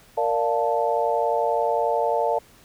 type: chord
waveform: sine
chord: Bb major seventh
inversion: none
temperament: equal with one note detuned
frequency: 463.7 / 587.3 / 698.5 / 880 Hz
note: Bb4 / D5 / F5 / A5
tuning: -9 / 0 / 0 / 0 cents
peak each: -25 dBFS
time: 0.17-2.39 s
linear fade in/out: 10 ms
effects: pink hiss -53 dBFS RMS until 2.64 s